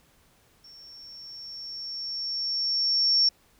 sine tone with level ramp, 5470 Hz, F8, 37 cents flat, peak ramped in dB -47 to -17 dBFS, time 0.64-3.29 s, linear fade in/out 5 ms, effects pink hiss -62 dBFS RMS until 3.59 s

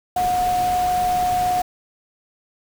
sine tone in noise, 725 Hz, F#5, 35 cents flat, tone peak -17 dBFS, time 0.16-1.62 s, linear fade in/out 5 ms, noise pink, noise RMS -31 dBFS, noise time 0.16-1.62 s, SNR +11 dB, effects none

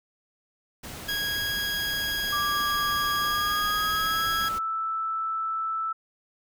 pink noise, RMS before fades -39 dBFS, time 0.83-4.59 s, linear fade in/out 10 ms
20% pulse tone, 1647 Hz, G#6, 15 cents flat, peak -22 dBFS, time 1.08-4.49 s, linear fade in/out 10 ms
sine tone with pitch glide, 1174.7 to 1318.6 Hz, D6 to E6, 0 to 0 cents, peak -26 dBFS, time 2.32-5.93 s, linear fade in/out 10 ms, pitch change +200 cents, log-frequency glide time 3.17-4.26 s
effects none

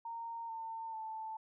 sine tone with pitch steps, 923 / 901.9 / 881.3 Hz, A#5 / A5 / A5, -17 / +43 / +3 cents, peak -40 dBFS, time 0.05-1.37 s, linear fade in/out 5 ms, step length 440 ms, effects none

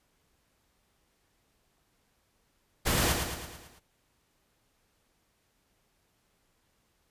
pink noise with echo, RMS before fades -27 dBFS, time 2.85-3.14 s, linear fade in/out 20 ms, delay 110 ms, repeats 6, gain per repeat -5 dB, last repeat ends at 3.8 s, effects pink hiss -72 dBFS RMS until 7.1 s + resampled to 32000 Hz

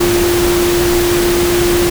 sine tone in noise, 349.2 Hz, F4, in tune, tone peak -11 dBFS, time 0-1.9 s, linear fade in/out 10 ms, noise pink, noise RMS -17 dBFS, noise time 0-1.9 s, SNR +3 dB, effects none

